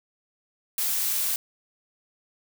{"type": "noise", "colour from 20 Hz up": "blue", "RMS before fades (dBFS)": -26, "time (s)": [0.78, 1.36], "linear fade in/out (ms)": 2, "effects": []}